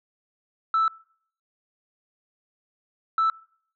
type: tone bursts at uneven times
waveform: sine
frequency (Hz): 1318.5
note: E6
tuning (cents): 0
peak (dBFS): -17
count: 2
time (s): 0.74-0.88 / 3.18-3.3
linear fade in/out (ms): 2
effects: noise-tail reverb RT60 0.6 s tail -25 dB re dry + tanh soft clip ceiling -16 dBFS